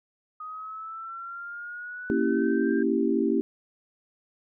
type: linear sweep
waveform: sine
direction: up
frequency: 1244.5 to 1595 Hz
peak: -35 dBFS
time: 0.4-2.83 s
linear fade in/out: 5 ms
type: chord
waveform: sine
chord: A# diminished seventh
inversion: none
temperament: equal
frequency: 233.1 / 277.2 / 329.6 / 392 Hz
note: A#3 / C#4 / E4 / G4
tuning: 0 / 0 / 0 / 0 cents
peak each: -27 dBFS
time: 2.1-3.41 s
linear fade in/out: 0 ms
effects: none